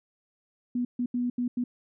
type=tone bursts at uneven times; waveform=sine; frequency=244.7 Hz; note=B3; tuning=16 cents flat; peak=-25 dBFS; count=5; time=0.75-0.85 / 0.99-1.06 / 1.14-1.3 / 1.38-1.48 / 1.57-1.64 s; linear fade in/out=5 ms; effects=none